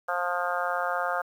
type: harmonic tone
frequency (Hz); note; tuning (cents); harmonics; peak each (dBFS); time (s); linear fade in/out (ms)
176.9; F3; +23; 3 / 4 / 5 / 6 / 7 / 8 / 9; -33 / -31 / -35 / -37 / -32 / -33 / -36; 0.08-1.22; 10
effects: 9-bit